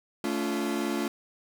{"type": "chord", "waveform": "40% pulse", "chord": "A augmented", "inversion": "none", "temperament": "equal with one note detuned", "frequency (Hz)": [220, 283.8, 349.2], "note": ["A3", "C#4", "E#4"], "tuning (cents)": [0, 41, 0], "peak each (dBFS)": -31, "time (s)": [0.24, 1.08], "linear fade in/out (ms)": 2, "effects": []}